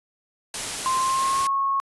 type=noise; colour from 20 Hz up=white; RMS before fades=-29 dBFS; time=0.54-1.47 s; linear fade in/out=2 ms
type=tone with pitch glide; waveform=sine; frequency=1046.5 to 1095.4 Hz; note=C6 to C#6; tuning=0 to -21 cents; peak=-20 dBFS; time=0.86-1.8 s; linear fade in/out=0 ms; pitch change=+79 cents; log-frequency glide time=0.98-1.49 s
effects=resampled to 24000 Hz